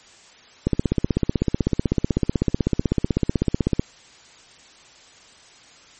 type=click train; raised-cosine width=3 ms; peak=-5 dBFS; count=51; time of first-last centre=0.67-3.795 s; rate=16 Hz; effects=white hiss -49 dBFS RMS until 5.99 s + MP3 32 kbps